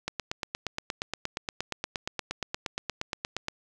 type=click train; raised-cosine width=0.2 ms; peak=-13 dBFS; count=30; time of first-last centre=0.08-3.484 s; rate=8.52 Hz; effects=none

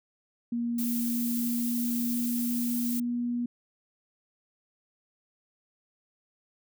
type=tone with pitch glide; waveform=sine; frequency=236.4 to 240.8 Hz; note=A#3 to B3; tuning=+24 to -44 cents; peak=-27 dBFS; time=0.52-3.46 s; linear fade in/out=5 ms; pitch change=+32 cents; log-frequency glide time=0.81-3.12 s
type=noise; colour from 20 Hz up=violet; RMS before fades=-35 dBFS; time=0.78-3 s; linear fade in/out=5 ms
effects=none

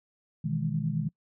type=chord; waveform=sine; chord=E major seventh; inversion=second; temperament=equal; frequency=123.47 / 155.56 / 164.81 / 207.7 Hz; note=B2 / D#3 / E3 / G#3; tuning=0 / 0 / 0 / 0 cents; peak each=-35 / -29 / -34 / -34 dBFS; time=0.44-1.09 s; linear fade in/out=10 ms; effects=noise-tail reverb RT60 0.1 s tail -26 dB re dry

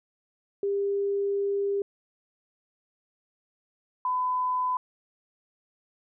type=tone pair in turn; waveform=sine; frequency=399.9 / 1005.9 Hz; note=G4 / B5; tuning=+35 / +31 cents; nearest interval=octave + major third; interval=1596 cents; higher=second; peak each=-24 dBFS; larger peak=neither; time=0.63-1.82 / 4.05-4.77 s; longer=first; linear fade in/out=2 ms; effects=none

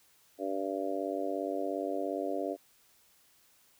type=harmonic tone; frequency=97.2 Hz; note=G2; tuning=14 cents flat; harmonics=3 / 4 / 5 / 6 / 7; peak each=-37 / -38 / -39 / -37 / -38 dBFS; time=0.38-2.57 s; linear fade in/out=50 ms; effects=white hiss -65 dBFS RMS until 3.79 s

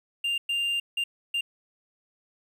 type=tone bursts at uneven times; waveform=triangle; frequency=2794 Hz; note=F7; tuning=in tune; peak=-23 dBFS; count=4; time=0.24-0.38 / 0.49-0.8 / 0.97-1.04 / 1.34-1.41 s; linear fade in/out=5 ms; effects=10-bit

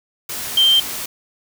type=tone in noise; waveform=sine; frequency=3144 Hz; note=G7; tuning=4 cents sharp; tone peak=-10 dBFS; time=0.57-0.8 s; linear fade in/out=5 ms; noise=white; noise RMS=-27 dBFS; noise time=0.29-1.06 s; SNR=+14 dB; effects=none

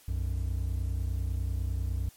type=tone pair together; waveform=triangle; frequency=61.74 / 91.72 Hz; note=B1 / F#2; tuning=0 / -15 cents; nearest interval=perfect fifth; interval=685 cents; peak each=-28 / -30 dBFS; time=0.08-2.09 s; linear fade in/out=5 ms; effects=white hiss -58 dBFS RMS until 2.16 s + MP3 64 kbps

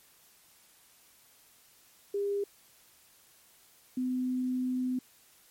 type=tone pair in turn; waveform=sine; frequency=402.9 / 253.8 Hz; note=G4 / B3; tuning=+48 / +47 cents; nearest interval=minor sixth; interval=801 cents; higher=first; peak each=-28 dBFS; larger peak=neither; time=2.14-2.44 / 3.97-4.99 s; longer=second; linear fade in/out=5 ms; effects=white hiss -61 dBFS RMS until 5.5 s + MP3 64 kbps

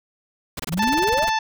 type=noise bursts; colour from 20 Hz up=pink; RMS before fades=-29 dBFS; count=15; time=0.57-1.296 s; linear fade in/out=5 ms; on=26 ms; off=24 ms
type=exponential sweep; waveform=sine; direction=up; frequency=146.83 to 726 Hz; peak=-21 dBFS; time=0.68-1.28 s; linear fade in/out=50 ms
type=harmonic tone; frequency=880 Hz; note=A5; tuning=in tune; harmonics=1 / 2 / 3 / 4 / 5 / 6 / 7; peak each=-20 / -26 / -30 / -32 / -34 / -36 / -37 dBFS; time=0.79-1.39 s; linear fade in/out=5 ms
effects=none

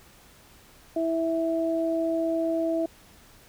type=tone pair together; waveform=sine; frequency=327.8 / 657 Hz; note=E4 / E5; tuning=-10 / -6 cents; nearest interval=octave; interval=1204 cents; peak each=-26 dBFS; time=0.96-2.86 s; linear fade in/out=5 ms; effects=pink hiss -54 dBFS RMS until 3.48 s

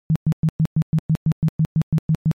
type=tone bursts; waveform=sine; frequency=158.3 Hz; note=D#3; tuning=30 cents sharp; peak=-13 dBFS; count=14; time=0.1-2.314 s; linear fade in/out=0 ms; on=56 ms; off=110 ms; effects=MP3 64 kbps

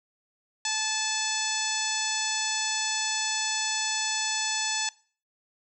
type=harmonic tone; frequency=870 Hz; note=A5; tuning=20 cents flat; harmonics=1 / 2 / 3 / 4 / 5 / 6 / 7 / 8 / 9; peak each=-35 / -35 / -35 / -35 / -35 / -35 / -35 / -35 / -35 dBFS; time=0.65-4.89 s; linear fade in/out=2 ms; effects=noise-tail reverb RT60 0.4 s tail -20 dB re dry

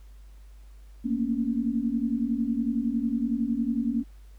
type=tone cluster; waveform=sine; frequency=225.2 / 236.1 / 279.1 Hz; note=A3 / A#3 / C#4; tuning=+40 / +22 / +12 cents; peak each=-29 / -27 / -30 dBFS; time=1.04-4.04 s; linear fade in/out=20 ms; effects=added 50 Hz sine -45 dBFS peak until 4.38 s + pink hiss -64 dBFS RMS until 4.38 s

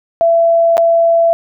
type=tone with dropouts; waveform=sine; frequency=670 Hz; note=E5; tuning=28 cents sharp; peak=-7 dBFS; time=0.21-1.33 s; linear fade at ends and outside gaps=0 ms; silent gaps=0.77-0.779 s; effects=none

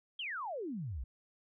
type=exponential sweep; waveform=sine; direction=down; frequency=3322 to 54.3 Hz; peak=-37 dBFS; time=0.19-1.04 s; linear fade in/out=5 ms; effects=none

